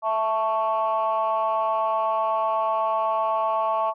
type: chord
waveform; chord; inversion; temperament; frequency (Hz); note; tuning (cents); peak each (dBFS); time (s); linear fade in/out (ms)
sine; A major; second; equal; 659.3 / 880 / 1108.7; E5 / A5 / C#6; 0 / 0 / 0; -24; 0.02-3.94; 50
effects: tanh soft clip ceiling -15 dBFS